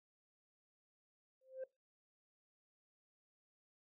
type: tone with exponential growth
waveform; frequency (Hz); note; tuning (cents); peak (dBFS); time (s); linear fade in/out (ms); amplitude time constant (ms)
sine; 523.3; C5; 0; -37; 1.41-1.64; 5; 50
effects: noise-tail reverb RT60 0.2 s tail -21 dB re dry + tanh soft clip ceiling -39 dBFS